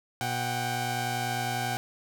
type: tone cluster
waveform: sawtooth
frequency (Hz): 121.3 / 740 / 790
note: B2 / F#5 / G5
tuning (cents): -31 / 0 / +13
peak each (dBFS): -29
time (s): 0.21-1.77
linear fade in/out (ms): 0
effects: none